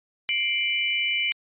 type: tone cluster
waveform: sine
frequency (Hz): 2110 / 2346 / 2976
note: C7 / D7 / F#7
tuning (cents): +14 / -2 / +9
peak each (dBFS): -31 / -25 / -26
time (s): 0.29-1.32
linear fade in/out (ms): 0
effects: resampled to 8000 Hz